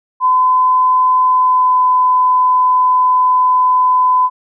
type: tone with pitch glide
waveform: sine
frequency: 1016 to 1009 Hz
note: B5 to B5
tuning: +49 to +37 cents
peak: -8 dBFS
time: 0.2-4.3 s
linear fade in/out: 50 ms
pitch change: -12 cents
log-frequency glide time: 1.22-1.81 s
effects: none